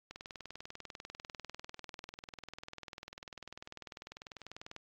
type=click train; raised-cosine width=0.2 ms; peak=-28 dBFS; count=95; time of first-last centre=0.11-4.763 s; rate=20.2 Hz; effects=low-pass 7000 Hz 12 dB/octave + AAC 32 kbps